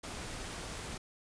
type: noise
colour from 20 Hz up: pink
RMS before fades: -42 dBFS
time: 0.03-0.98 s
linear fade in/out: 10 ms
effects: resampled to 22050 Hz